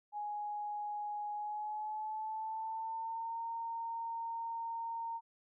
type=tone with pitch glide; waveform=sine; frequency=833 to 918.9 Hz; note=G#5 to A#5; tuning=+5 to -25 cents; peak=-37 dBFS; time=0.12-5.21 s; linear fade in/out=50 ms; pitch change=+170 cents; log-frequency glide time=1.33-3.39 s; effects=none